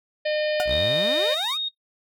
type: harmonic tone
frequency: 608 Hz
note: D#5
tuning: 40 cents flat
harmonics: 1 / 3 / 4 / 5 / 6 / 7 / 8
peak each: -22 / -32 / -34 / -36 / -38 / -39 / -40 dBFS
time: 0.25-1.35 s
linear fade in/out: 10 ms
type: tone with exponential decay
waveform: 35% pulse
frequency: 723 Hz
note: F#5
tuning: 40 cents flat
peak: -18 dBFS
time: 0.6-0.69 s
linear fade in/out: 0 ms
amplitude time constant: 19 ms
type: exponential sweep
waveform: sawtooth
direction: up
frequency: 51.91 to 1346 Hz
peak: -25 dBFS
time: 0.65-1.58 s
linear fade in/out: 50 ms
type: tone with pitch glide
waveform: sine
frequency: 3692 to 3722 Hz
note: A#7 to A#7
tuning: -17 to -3 cents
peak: -23 dBFS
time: 0.7-1.69 s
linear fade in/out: 10 ms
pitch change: +14 cents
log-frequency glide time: 1.09-1.47 s
effects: noise-tail reverb RT60 0.1 s tail -20 dB re dry